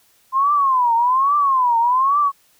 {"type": "tone with vibrato", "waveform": "sine", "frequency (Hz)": 1039, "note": "C6", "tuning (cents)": -12, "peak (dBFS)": -13, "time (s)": [0.32, 2.32], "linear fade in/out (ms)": 50, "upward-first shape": "triangle", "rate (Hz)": 1.2, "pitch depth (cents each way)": 230, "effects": ["white hiss -57 dBFS RMS until 2.59 s"]}